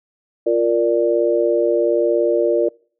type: chord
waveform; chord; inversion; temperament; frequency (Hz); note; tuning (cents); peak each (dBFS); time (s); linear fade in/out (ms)
sine; Bb major; second; equal; 349.2 / 466.2 / 587.3; F4 / Bb4 / D5; 0 / 0 / 0; -18; 0.46-2.69; 10
effects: noise-tail reverb RT60 0.5 s tail -26 dB re dry